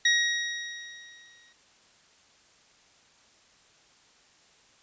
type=tone with exponential decay; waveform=25% pulse; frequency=1890 Hz; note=A#6; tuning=23 cents sharp; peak=-15 dBFS; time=0.05-1.53 s; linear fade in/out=5 ms; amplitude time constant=320 ms; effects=white hiss -60 dBFS RMS until 4.82 s + resampled to 16000 Hz